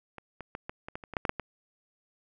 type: clicks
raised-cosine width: 0.5 ms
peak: -27 / -25 / -21 / -21 / -24 / -21 / -29 / -25 / -13 / -14 / -10 / -19 dBFS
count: 12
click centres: 0.183 / 0.407 / 0.551 / 0.695 / 0.885 / 0.955 / 1.038 / 1.137 / 1.168 / 1.252 / 1.294 / 1.397 s
effects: none